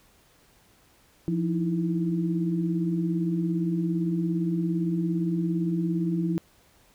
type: tone cluster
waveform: sine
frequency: 172 / 310.8 / 328.3 Hz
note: F3 / D#4 / E4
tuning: -26 / -2 / -7 cents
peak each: -25 / -34 / -29 dBFS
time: 1.28-6.38 s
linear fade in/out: 0 ms
effects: pink hiss -60 dBFS RMS until 6.94 s